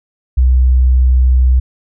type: tone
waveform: sine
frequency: 63.4 Hz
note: B1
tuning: 46 cents sharp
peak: -6 dBFS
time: 0.37-1.6 s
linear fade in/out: 10 ms
effects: none